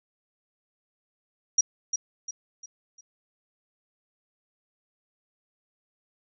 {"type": "tone with echo", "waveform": "sine", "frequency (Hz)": 5710, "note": "F8", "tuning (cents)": 37, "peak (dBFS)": -16, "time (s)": [1.58, 1.61], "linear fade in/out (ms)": 5, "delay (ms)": 350, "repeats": 4, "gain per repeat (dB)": -8, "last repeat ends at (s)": 3.01, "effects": []}